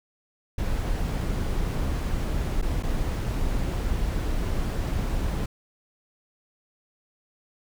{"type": "noise with dropouts", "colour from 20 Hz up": "brown", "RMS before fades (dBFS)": -26, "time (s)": [0.58, 5.46], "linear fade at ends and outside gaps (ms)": 5, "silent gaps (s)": [[2.616, 2.624], [2.827, 2.833]], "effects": []}